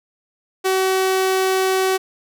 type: tone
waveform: sawtooth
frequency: 378.4 Hz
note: F#4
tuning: 39 cents sharp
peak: -12 dBFS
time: 0.64-1.98 s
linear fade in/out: 20 ms
effects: none